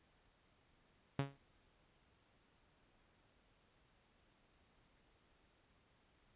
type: tone with exponential decay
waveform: sawtooth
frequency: 138.59 Hz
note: C#3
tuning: in tune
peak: -28 dBFS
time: 1.19-1.37 s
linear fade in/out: 2 ms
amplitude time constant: 39 ms
effects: pink hiss -73 dBFS RMS until 6.35 s + resampled to 8000 Hz